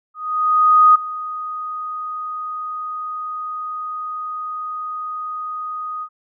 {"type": "tone with ADSR envelope", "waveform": "sine", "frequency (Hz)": 1244.5, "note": "D#6", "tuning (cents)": 0, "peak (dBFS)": -6, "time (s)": [0.14, 6.09], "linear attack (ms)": 810, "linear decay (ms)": 10, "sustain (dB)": -18, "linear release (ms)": 67, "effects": []}